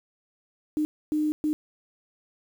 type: tone bursts at uneven times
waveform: sine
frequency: 304.3 Hz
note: D#4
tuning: 38 cents flat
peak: -22 dBFS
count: 3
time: 0.77-0.85 / 1.12-1.32 / 1.44-1.53 s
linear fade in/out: 0 ms
effects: 8-bit